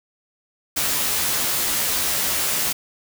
white noise with comb filter, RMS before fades -22 dBFS, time 0.76-2.73 s, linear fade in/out 10 ms, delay 14 ms, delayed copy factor +0.75, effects none

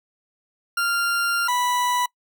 40% pulse tone pair in turn, 1393 / 985 Hz, F6 / B5, -5 / -5 cents, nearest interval tritone, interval 600 cents, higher first, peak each -19 dBFS, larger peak neither, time 0.77-1.48 / 1.48-2.06 s, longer first, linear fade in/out 5 ms, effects noise-tail reverb RT60 0.1 s tail -24 dB re dry

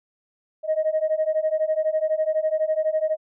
sine beating tone pair, 620 / 632 Hz, D#5 / D#5, -6 / +27 cents, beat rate 12 Hz, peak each -22 dBFS, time 0.63-3.17 s, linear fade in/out 50 ms, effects tanh soft clip ceiling -14 dBFS

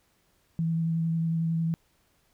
sine tone with vibrato, 164.2 Hz, E3, 6 cents flat, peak -24 dBFS, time 0.59-1.74 s, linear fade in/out 0 ms, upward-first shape triangle, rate 11 Hz, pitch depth 17 cents each way, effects pink hiss -68 dBFS RMS until 2.33 s

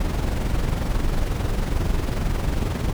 brown noise with amplitude modulation, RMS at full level -20 dBFS, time 0-2.93 s, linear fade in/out 5 ms, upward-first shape sine, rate 22.2 Hz, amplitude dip 50%, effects none

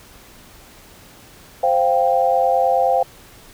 sine chord, C suspended fourth, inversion none, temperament equal with one note detuned, 523.3 / 698.5 / 788.1 Hz, C5 / F5 / G5, 0 / 0 / +9 cents, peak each -18 dBFS, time 1.63-3.03 s, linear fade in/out 5 ms, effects pink hiss -45 dBFS RMS until 3.53 s

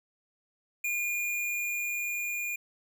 square tone with level ramp, 2423 Hz, D#7, 47 cents flat, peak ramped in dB -29 to -32 dBFS, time 0.84-2.56 s, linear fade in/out 5 ms, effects none

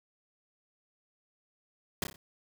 pink noise with echo, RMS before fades -31 dBFS, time 2.02-2.04 s, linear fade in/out 2 ms, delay 30 ms, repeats 4, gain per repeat -6 dB, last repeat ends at 2.16 s, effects none

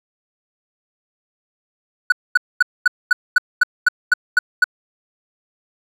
triangle tone bursts, 1478 Hz, F#6, 2 cents flat, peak -6 dBFS, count 11, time 2.1-4.642 s, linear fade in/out 5 ms, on 22 ms, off 230 ms, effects none

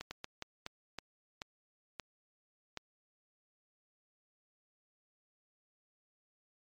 slowing click train, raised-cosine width 0.2 ms, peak -23 dBFS, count 9, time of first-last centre 0.01-2.773 s, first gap 100 ms, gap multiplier 1.34, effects MP3 96 kbps

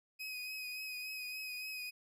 30% pulse tone with vibrato, 2516 Hz, D#7, 19 cents sharp, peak -38 dBFS, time 0.19-1.91 s, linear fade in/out 20 ms, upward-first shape triangle, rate 3.5 Hz, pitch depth 33 cents each way, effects none

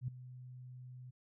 sine tone with ADSR envelope, 126.1 Hz, B2, 36 cents sharp, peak -33 dBFS, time 0.01-1.11 s, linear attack 70 ms, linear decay 5 ms, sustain -15 dB, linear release 14 ms, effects none

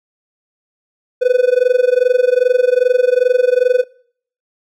triangle tone with amplitude modulation, 499.4 Hz, B4, 19 cents sharp, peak -4 dBFS, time 1.21-3.84 s, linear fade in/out 20 ms, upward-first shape sine, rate 22.5 Hz, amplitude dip 90%, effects noise-tail reverb RT60 0.6 s tail -25 dB re dry

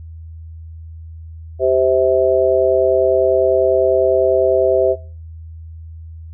harmonic tone, 130 Hz, C3, 11 cents flat, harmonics 3 / 4 / 5, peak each -16 / -16 / -16 dBFS, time 1.59-4.96 s, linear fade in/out 50 ms, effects noise-tail reverb RT60 0.4 s tail -20 dB re dry + added 81 Hz sine -31 dBFS peak until 6.33 s

